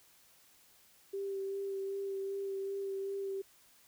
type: tone with vibrato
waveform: sine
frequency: 392 Hz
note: G4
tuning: in tune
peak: -35 dBFS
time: 1.13-3.42 s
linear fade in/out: 10 ms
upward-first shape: sine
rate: 2.6 Hz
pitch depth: 16 cents each way
effects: white hiss -64 dBFS RMS until 3.87 s